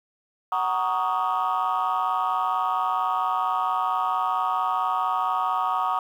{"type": "chord", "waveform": "sine", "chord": "D# minor seventh", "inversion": "first", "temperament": "just", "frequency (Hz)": [746.7, 933.4, 1120.1, 1244.5], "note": ["F#5", "A#5", "C#6", "D#6"], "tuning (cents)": [16, 2, 18, 0], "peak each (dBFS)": -26, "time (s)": [0.52, 5.99], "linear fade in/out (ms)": 2, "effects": ["tanh soft clip ceiling -16 dBFS", "9-bit"]}